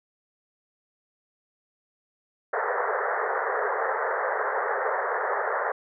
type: band-pass noise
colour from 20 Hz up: pink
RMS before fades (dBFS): -27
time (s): 2.53-5.72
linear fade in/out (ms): 5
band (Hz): 410 to 1900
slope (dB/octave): 96
effects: none